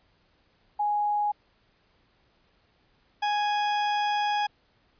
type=tone pair in turn; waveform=sine / 40% pulse; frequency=830.6 / 830.6 Hz; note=G#5 / G#5; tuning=0 / 0 cents; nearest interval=unison; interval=0 cents; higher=neither; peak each=-23 dBFS; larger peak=neither; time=0.79-1.32 / 3.22-4.47 s; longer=second; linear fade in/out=10 ms; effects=pink hiss -66 dBFS RMS until 4.99 s + resampled to 11025 Hz